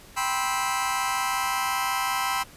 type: chord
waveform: sawtooth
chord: C major seventh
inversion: second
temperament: just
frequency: 784.9 / 981.1 / 1046.5 / 1308.1 Hz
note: G5 / B5 / C6 / E6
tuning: +2 / -12 / 0 / -14 cents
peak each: -26 dBFS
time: 0.16-2.44 s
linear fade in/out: 20 ms
effects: pink hiss -49 dBFS RMS until 2.56 s + resampled to 32000 Hz